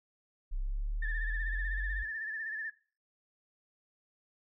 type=linear sweep; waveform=sine; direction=up; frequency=32.29 to 49 Hz; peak=-31 dBFS; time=0.51-2.04 s; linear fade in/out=20 ms
type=tone with vibrato; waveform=sine; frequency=1760 Hz; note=A6; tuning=in tune; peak=-35 dBFS; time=1.02-2.7 s; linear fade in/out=5 ms; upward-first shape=sine; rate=16 Hz; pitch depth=61 cents each way
effects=noise-tail reverb RT60 0.4 s tail -20 dB re dry + tanh soft clip ceiling -23 dBFS